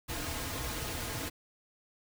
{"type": "noise with comb filter", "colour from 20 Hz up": "pink", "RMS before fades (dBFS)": -37, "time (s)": [0.08, 1.3], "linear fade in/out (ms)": 20, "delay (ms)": 5.2, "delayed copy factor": -0.75, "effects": []}